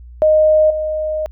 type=tone with level steps; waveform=sine; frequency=619 Hz; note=D#5; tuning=9 cents flat; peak=-8 / -17 dBFS; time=0.22-1.26 s; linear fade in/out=0 ms; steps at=0.7 s; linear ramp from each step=5 ms; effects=added 60 Hz sine -34 dBFS peak until 1.31 s